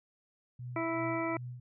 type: tone with tremolo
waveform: sine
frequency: 123.47 Hz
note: B2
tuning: in tune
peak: -38 dBFS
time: 0.59-1.6 s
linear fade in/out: 5 ms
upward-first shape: sine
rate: 2.6 Hz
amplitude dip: 75%
type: harmonic tone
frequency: 329.6 Hz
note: E4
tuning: in tune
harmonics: 1 / 2 / 3 / 4 / 6 / 7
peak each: -34 / -37 / -39 / -40 / -42 / -42 dBFS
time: 0.76-1.37 s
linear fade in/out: 2 ms
effects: none